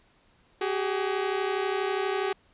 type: tone pair together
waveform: sawtooth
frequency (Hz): 379.9 / 412.2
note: F#4 / G#4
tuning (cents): +46 / -13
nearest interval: minor second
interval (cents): 141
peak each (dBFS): -24 / -26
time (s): 0.61-2.33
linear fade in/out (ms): 5
effects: pink hiss -63 dBFS RMS until 2.53 s + resampled to 8000 Hz